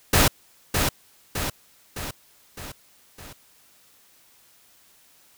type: noise with echo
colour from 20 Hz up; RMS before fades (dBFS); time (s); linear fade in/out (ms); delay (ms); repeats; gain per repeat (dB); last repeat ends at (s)
pink; -17; 0.13-0.28; 5; 610; 5; -5; 3.33
effects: white hiss -57 dBFS RMS until 5.37 s